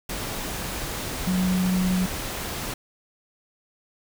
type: tone in noise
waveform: sine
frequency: 184 Hz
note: F#3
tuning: 9 cents flat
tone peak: -20 dBFS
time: 1.27-2.06 s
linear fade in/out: 5 ms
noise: pink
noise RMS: -31 dBFS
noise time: 0.09-2.74 s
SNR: +8 dB
effects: none